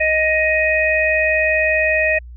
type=harmonic tone; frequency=625 Hz; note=D#5; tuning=8 cents sharp; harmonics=1 / 3 / 4; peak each=-18 / -18 / -18 dBFS; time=0-2.19 s; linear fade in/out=10 ms; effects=added 60 Hz sine -33 dBFS peak until 2.36 s